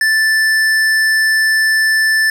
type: tone with hard clipping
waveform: triangle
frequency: 1760 Hz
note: A6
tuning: in tune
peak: -12 dBFS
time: 0.01-2.3 s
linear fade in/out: 2 ms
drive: 16 dB
effects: none